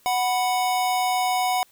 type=tone pair together; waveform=square; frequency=740 / 987.8 Hz; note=F#5 / B5; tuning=0 / 0 cents; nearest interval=perfect fourth; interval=500 cents; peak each=-22 / -28 dBFS; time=0.06-1.63 s; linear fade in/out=0 ms; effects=white hiss -58 dBFS RMS until 1.71 s